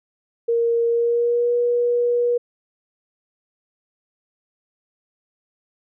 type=tone with pitch glide; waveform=sine; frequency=466.3 to 481.4 Hz; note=A#4 to B4; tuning=+1 to -44 cents; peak=-16 dBFS; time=0.48-2.38 s; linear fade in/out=10 ms; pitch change=+55 cents; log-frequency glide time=0.87-1.54 s; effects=none